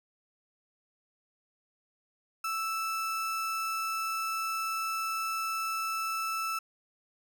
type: tone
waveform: 35% pulse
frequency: 1318.5 Hz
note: E6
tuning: in tune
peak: -29 dBFS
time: 2.44-6.59 s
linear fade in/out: 5 ms
effects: none